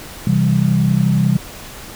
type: chord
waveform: sine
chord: C major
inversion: none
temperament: equal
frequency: 130.81 / 164.81 / 196 Hz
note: C3 / E3 / G3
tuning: 0 / 0 / 0 cents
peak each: -16 dBFS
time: 0.27-1.37 s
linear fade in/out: 2 ms
effects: pink hiss -34 dBFS RMS until 1.95 s